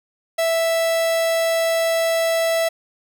45% pulse tone, 659.3 Hz, E5, in tune, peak -17 dBFS, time 0.38-2.69 s, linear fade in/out 10 ms, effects 9-bit

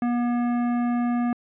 sine tone with hard clipping, 240.8 Hz, B3, 44 cents flat, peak -23 dBFS, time 0.02-1.33 s, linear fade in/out 2 ms, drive 13 dB, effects resampled to 8000 Hz

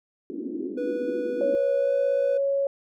white band-pass noise, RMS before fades -32 dBFS, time 0.3-1.55 s, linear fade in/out 0 ms, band 250 to 360 Hz, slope 48 dB/octave
triangle tone with pitch glide, 490 to 497.7 Hz, B4 to B4, -14 to +13 cents, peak -25 dBFS, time 0.77-2.38 s, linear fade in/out 10 ms, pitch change +27 cents, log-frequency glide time 1.77-1.92 s
sine tone, 554.4 Hz, C#5, in tune, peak -21 dBFS, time 1.41-2.67 s, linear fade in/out 2 ms
effects none

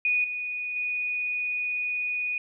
sine tone with level steps, 2471 Hz, D#7, 13 cents flat, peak -21 / -29 / -26 dBFS, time 0.05-2.38 s, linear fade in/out 2 ms, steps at 0.24 / 0.76 s, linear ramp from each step 2 ms, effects none

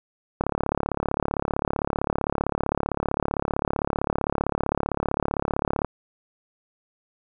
click train, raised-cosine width 1 ms, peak -9 dBFS, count 194, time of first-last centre 0.41-5.847 s, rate 35.5 Hz, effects none

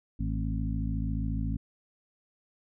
harmonic tone with a mistuned harmonic, 54 Hz, A1, 32 cents flat, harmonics 1 / 2 / 3 / 4 / 5, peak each -31 / -34 / -36 / -37 / -38 dBFS, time 0.19-1.57 s, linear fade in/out 10 ms, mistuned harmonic 4, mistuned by +58 cents, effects none

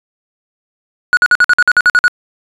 triangle tone bursts, 1459 Hz, F#6, 25 cents flat, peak -3 dBFS, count 11, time 1.13-2.08 s, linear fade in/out 0 ms, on 40 ms, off 51 ms, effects resampled to 24000 Hz

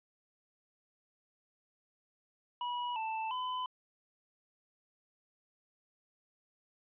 square tone with pitch steps, 973 / 884 / 1009 Hz, B5 / A5 / B5, -26 / +8 / +37 cents, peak -35 dBFS, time 2.61-3.66 s, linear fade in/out 2 ms, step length 350 ms, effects resampled to 8000 Hz

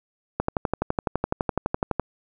click train, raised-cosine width 1 ms, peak -8 dBFS, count 20, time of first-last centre 0.4-1.997 s, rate 11.9 Hz, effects none

